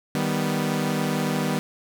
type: chord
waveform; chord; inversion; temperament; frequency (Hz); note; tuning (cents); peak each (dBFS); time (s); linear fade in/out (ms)
sawtooth; Eb augmented; none; equal; 155.56 / 196 / 246.9; Eb3 / G3 / B3; 0 / 0 / 0; -23; 0.15-1.59; 0
effects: none